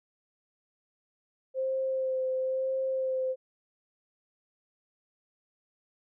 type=tone with vibrato; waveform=sine; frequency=523.3 Hz; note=C5; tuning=in tune; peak=-27 dBFS; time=1.54-3.36 s; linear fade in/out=50 ms; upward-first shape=sine; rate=1 Hz; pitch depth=16 cents each way; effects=none